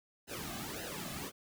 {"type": "noise with flanger", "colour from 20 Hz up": "pink", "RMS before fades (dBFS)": -42, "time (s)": [0.27, 1.32], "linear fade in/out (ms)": 50, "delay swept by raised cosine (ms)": [0.87, 2.17], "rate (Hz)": 1.8, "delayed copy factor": -0.9, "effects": []}